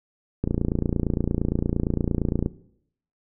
click train, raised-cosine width 3 ms, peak -10 dBFS, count 59, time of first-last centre 0.44-2.461 s, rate 28.7 Hz, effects noise-tail reverb RT60 0.7 s tail -17 dB re dry

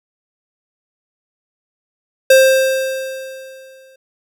square tone with exponential decay, 528 Hz, C5, 16 cents sharp, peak -5 dBFS, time 2.3-3.96 s, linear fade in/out 5 ms, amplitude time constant 360 ms, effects none

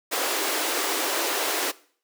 pink high-pass noise, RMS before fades -26 dBFS, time 0.11-1.72 s, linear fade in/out 20 ms, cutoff 310 Hz, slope 48 dB/octave, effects noise-tail reverb RT60 0.5 s tail -20 dB re dry

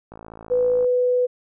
click train, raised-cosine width 1 ms, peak -25 dBFS, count 41, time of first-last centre 0.12-0.845 s, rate 55.2 Hz
sine tone, 496.5 Hz, B4, 9 cents sharp, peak -16 dBFS, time 0.5-1.27 s, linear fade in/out 20 ms
effects none

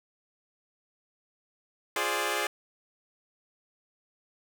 10% pulse chord, D half-diminished seventh, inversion first, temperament equal, 349.2 / 415.3 / 523.3 / 587.3 Hz, F4 / Ab4 / C5 / D5, 0 / 0 / 0 / 0 cents, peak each -27 / -23 / -26 / -25 dBFS, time 1.96-2.47 s, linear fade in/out 2 ms, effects none

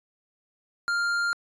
sine tone with tanh clipping, 1399 Hz, F6, 3 cents sharp, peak -25 dBFS, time 0.88-1.33 s, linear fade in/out 0 ms, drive 11 dB, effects resampled to 22050 Hz

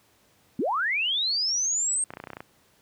sine linear sweep, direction up, 193 to 8530 Hz, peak -23 dBFS, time 0.59-2.04 s, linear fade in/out 2 ms
clicks, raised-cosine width 0.5 ms, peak -22 dBFS, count 10, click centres 2.105 / 2.137 / 2.171 / 2.201 / 2.239 / 2.272 / 2.303 / 2.333 / 2.369 / 2.405 s
effects pink hiss -62 dBFS RMS until 2.81 s + high-pass 80 Hz 12 dB/octave

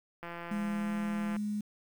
click train, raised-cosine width 0.5 ms, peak -27 dBFS, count 195, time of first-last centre 0.23-1.365 s, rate 171 Hz
sine tone with pitch glide, 207 to 208.9 Hz, G#3 to G#3, -5 to +10 cents, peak -31 dBFS, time 0.51-1.61 s, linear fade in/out 5 ms, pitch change +15 cents, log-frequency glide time 0.74-0.89 s
effects 9-bit

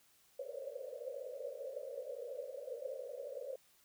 white band-pass noise, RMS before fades -45 dBFS, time 0.39-3.56 s, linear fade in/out 5 ms, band 480 to 580 Hz, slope 96 dB/octave, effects white hiss -69 dBFS RMS until 3.84 s

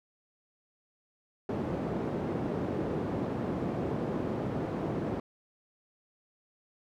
white band-pass noise, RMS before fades -33 dBFS, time 1.49-5.2 s, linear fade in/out 2 ms, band 110 to 380 Hz, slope 12 dB/octave, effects none

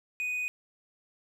triangle tone, 2487 Hz, D#7, 1 cent flat, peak -28 dBFS, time 0.2-0.48 s, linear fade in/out 0 ms, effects none

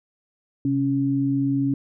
sine tone pair together, 132.46 / 277.2 Hz, C3 / C#4, +22 / 0 cents, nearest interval octave + minor second, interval 1278 cents, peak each -25 / -20 dBFS, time 0.65-1.74 s, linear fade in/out 2 ms, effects none

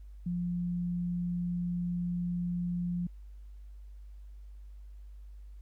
sine tone, 175.5 Hz, F3, 9 cents sharp, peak -30 dBFS, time 0.26-3.07 s, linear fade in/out 5 ms, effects added 50 Hz sine -45 dBFS peak until 5.61 s + pink hiss -75 dBFS RMS until 5.61 s

